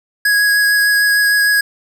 square tone with vibrato, 1661.2 Hz, G#6, in tune, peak -11 dBFS, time 0.25-1.61 s, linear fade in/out 5 ms, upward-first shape triangle, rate 6.6 Hz, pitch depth 13 cents each way, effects none

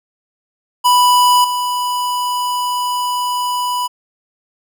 square tone with level steps, 987.8 Hz, B5, in tune, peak -9 / -17 dBFS, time 0.84-3.88 s, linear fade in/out 20 ms, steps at 1.44 s, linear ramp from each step 5 ms, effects none

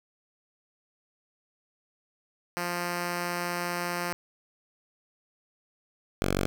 5% pulse tone pair in turn, 175 / 47.08 Hz, F3 / F#1, +4 / +31 cents, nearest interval octave + major seventh, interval 2273 cents, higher first, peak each -18 / -14 dBFS, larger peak second, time 2.57-4.13 / 6.22-6.46 s, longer first, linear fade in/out 0 ms, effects none

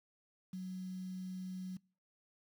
sine tone with quantisation, 185.4 Hz, F#3, 4 cents sharp, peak -40 dBFS, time 0.53-1.77 s, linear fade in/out 5 ms, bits 10, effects noise-tail reverb RT60 0.4 s tail -25 dB re dry

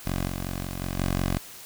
10% pulse tone with level steps, 45.51 Hz, F#1, 28 cents flat, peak -18 / -22 / -24 / -21 / -16 dBFS, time 0.05-1.39 s, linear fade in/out 20 ms, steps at 0.27 / 0.64 / 0.8 / 0.98 s, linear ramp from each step 10 ms, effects white hiss -44 dBFS RMS until 1.65 s

